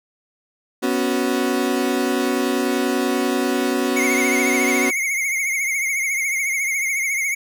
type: chord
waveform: 35% pulse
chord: B suspended second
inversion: none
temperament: equal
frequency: 246.9 / 277.2 / 370 Hz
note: B3 / C#4 / F#4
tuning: 0 / 0 / 0 cents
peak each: -21 dBFS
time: 0.82-4.91 s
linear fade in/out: 20 ms
type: tone with vibrato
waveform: square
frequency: 2169 Hz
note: C#7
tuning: 38 cents flat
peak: -20 dBFS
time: 3.96-7.35 s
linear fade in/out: 10 ms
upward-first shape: triangle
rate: 14 Hz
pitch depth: 84 cents each way
effects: none